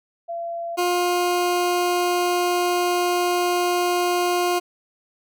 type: tone pair in turn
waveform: sine / 20% pulse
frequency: 680 / 354.5 Hz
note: F5 / F4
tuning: -46 / +26 cents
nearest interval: major seventh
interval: 1128 cents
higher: first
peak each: -26 / -14 dBFS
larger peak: second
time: 0.28-0.77 / 0.77-4.6 s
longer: second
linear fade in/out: 20 ms
effects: none